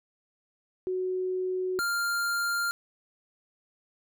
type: tone pair in turn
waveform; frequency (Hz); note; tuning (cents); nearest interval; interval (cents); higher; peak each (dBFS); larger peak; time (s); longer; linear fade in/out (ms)
sine / square; 370 / 1396.9; F#4 / F6; 0 / 0; octave + major seventh; 2300; second; -27; neither; 0.87-1.79 / 1.79-2.71; neither; 0
effects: none